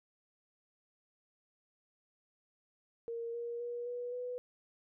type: tone with pitch steps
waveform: sine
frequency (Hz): 464.7 / 472 / 479.4 / 487 / 494.6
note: A#4 / A#4 / A#4 / B4 / B4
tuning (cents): -5 / +22 / +48 / -24 / +3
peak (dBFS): -37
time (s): 3.08-4.38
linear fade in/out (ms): 0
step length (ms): 260
effects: none